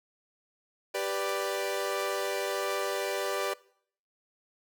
sawtooth chord, G major, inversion none, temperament equal, 392 / 493.9 / 587.3 Hz, G4 / B4 / D5, 0 / 0 / 0 cents, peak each -30 / -31 / -29 dBFS, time 0.94-3.54 s, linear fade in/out 10 ms, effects noise-tail reverb RT60 0.6 s tail -21 dB re dry

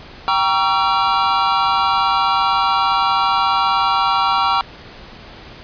square chord, G diminished seventh, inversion none, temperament just, 784 / 940.8 / 1128.9 / 1354.7 Hz, G5 / Bb5 / Db6 / Fb6, 0 / +16 / +31 / +47 cents, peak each -21 / -20 / -20 / -20 dBFS, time 0.28-4.61 s, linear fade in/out 0 ms, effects pink hiss -38 dBFS RMS until 5.63 s + resampled to 11025 Hz

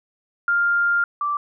sine tone pair in turn, 1400 / 1168.4 Hz, F6 / D6, +4 / -9 cents, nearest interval minor third, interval 313 cents, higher first, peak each -16 / -20 dBFS, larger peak first, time 0.48-1.04 / 1.21-1.37 s, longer first, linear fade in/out 2 ms, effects none

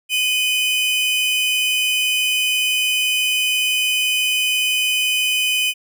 45% pulse tone pair together, 2489 / 3023 Hz, D#7 / F#7, 0 / +36 cents, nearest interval minor third, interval 336 cents, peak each -19 dBFS, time 0.09-5.74 s, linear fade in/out 50 ms, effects none

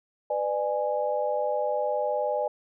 sine chord, G# diminished, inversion first, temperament just, 498.4 / 598 / 830.6 Hz, B4 / D5 / G#5, +16 / +31 / 0 cents, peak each -30 / -27 / -30 dBFS, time 0.3-2.48 s, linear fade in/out 5 ms, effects none

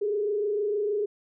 sine tone with frequency modulation, 415.3 Hz, G#4, in tune, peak -24 dBFS, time 0.01-1.06 s, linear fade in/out 10 ms, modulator 26.5 Hz, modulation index 0.68, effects none

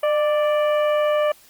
harmonic tone with a mistuned harmonic, 587.3 Hz, D5, in tune, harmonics 1 / 2 / 3 / 4 / 5, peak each -17 / -26 / -33 / -35 / -36 dBFS, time 0.03-1.32 s, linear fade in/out 5 ms, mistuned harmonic 1, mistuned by +40 cents, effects white hiss -51 dBFS RMS until 1.49 s + Opus 32 kbps

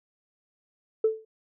sine tone with exponential decay, 440 Hz, A4, in tune, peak -15 dBFS, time 1.04-1.25 s, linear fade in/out 5 ms, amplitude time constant 45 ms, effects tanh soft clip ceiling -13 dBFS

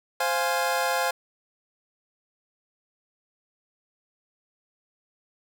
25% pulse chord, F minor, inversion second, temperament equal, 523.3 / 698.5 / 830.6 Hz, C5 / F5 / Ab5, 0 / 0 / 0 cents, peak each -24 dBFS, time 0.2-1.11 s, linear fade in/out 5 ms, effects none

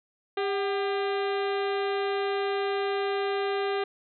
harmonic tone with a mistuned harmonic, 400 Hz, G4, 35 cents sharp, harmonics 1 / 2 / 3 / 4 / 5 / 6 / 7 / 8 / 9 / 10, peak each -27 / -33 / -37 / -39 / -41 / -43 / -44 / -45 / -46 / -47 dBFS, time 0.37-3.84 s, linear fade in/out 5 ms, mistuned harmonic 2, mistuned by -74 cents, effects none

